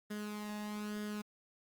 sawtooth tone with flanger, 209.6 Hz, G#3, 16 cents sharp, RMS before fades -41 dBFS, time 0.1-1.22 s, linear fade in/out 10 ms, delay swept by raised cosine 0.6 to 1.11 ms, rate 1.1 Hz, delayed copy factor +0.6, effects Opus 32 kbps

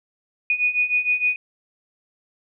sine beating tone pair, 2470 / 2476.5 Hz, D#7 / D#7, -13 / -9 cents, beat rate 6.5 Hz, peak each -23 / -20 dBFS, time 0.5-1.36 s, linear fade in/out 2 ms, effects none

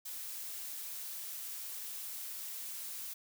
blue noise, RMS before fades -43 dBFS, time 0.05-3.14 s, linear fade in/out 10 ms, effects none

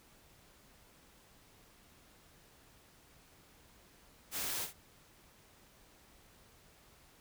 white noise with echo, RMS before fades -38 dBFS, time 4.31-4.68 s, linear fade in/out 50 ms, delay 57 ms, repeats 1, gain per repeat -10 dB, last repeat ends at 4.737 s, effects pink hiss -63 dBFS RMS until 7.2 s

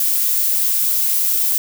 violet noise, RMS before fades -17 dBFS, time 0-1.58 s, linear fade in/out 2 ms, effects none

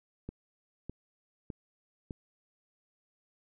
click train, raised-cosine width 3 ms, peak -26 dBFS, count 4, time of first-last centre 0.29-2.108 s, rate 1.65 Hz, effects none

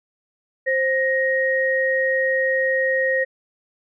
sine tone pair together, 526 / 1874.5 Hz, C5 / A#6, +9 / +9 cents, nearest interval octave + minor seventh, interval 2200 cents, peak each -20 dBFS, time 0.66-3.25 s, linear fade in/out 20 ms, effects none

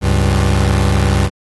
30% pulse tone pair together, 68.9 / 97.44 Hz, C#2 / G2, -10 / -10 cents, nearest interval tritone, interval 600 cents, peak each -11 dBFS, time 0.01-1.3 s, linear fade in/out 50 ms, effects AAC 32 kbps

